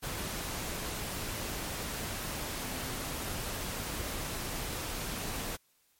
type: tone in noise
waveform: sine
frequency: 259.9 Hz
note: C4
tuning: 11 cents flat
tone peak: -46 dBFS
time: 2.61-3.16 s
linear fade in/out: 20 ms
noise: pink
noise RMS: -37 dBFS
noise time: 0.02-5.57 s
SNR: -12 dB
effects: white hiss -70 dBFS RMS until 5.99 s + MP3 64 kbps